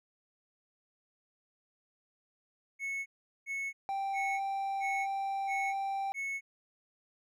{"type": "tone bursts", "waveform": "triangle", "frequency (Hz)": 2200, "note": "C#7", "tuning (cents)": -14, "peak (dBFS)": -32, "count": 6, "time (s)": [2.79, 6.41], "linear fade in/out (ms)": 50, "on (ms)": 270, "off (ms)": 400}
{"type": "tone", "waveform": "triangle", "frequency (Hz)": 784, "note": "G5", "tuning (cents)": 0, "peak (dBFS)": -30, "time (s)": [3.89, 6.12], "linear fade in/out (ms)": 0}
{"effects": []}